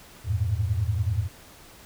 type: tone cluster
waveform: sine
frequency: 84.6 / 101.4 / 111.9 Hz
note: E2 / G#2 / A2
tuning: +45 / -41 / +30 cents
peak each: -27 dBFS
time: 0.24-1.29 s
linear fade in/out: 50 ms
effects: pink hiss -49 dBFS RMS until 1.85 s